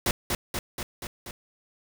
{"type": "noise with echo", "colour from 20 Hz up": "pink", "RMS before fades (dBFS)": -24, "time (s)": [0.06, 0.11], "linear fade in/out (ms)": 2, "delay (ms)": 240, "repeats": 5, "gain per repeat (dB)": -3, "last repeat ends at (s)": 1.31, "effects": []}